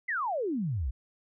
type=exponential sweep; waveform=sine; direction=down; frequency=2097 to 55 Hz; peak=-28 dBFS; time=0.08-0.91 s; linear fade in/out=10 ms; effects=none